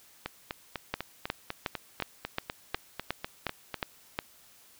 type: two click trains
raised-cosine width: 0.3 ms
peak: -17 / -13 dBFS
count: 15 / 10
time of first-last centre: 0.26-3.743 / 0.94-4.189 s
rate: 4.02 / 2.77 Hz
effects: white hiss -58 dBFS RMS until 4.79 s